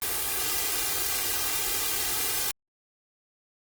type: noise with comb filter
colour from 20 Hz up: white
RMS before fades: -28 dBFS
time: 0.02-2.51 s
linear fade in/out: 0 ms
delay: 2.5 ms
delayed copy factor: +0.9
effects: Opus 24 kbps